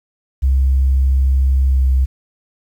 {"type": "tone with pitch glide", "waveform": "sine", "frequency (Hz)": [66.6, 65.53], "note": ["C2", "C2"], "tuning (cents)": [31, 3], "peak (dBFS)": -9, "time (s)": [0.42, 2.06], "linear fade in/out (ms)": 20, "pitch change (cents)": -28, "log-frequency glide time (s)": [1.68, 1.83], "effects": ["tanh soft clip ceiling -7 dBFS", "8-bit"]}